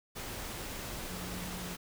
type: tone in noise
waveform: sine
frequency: 180.3 Hz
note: F#3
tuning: 45 cents flat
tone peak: -43 dBFS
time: 1.09-1.75 s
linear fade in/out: 20 ms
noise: pink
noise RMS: -41 dBFS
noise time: 0.15-1.77 s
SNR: -5 dB
effects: none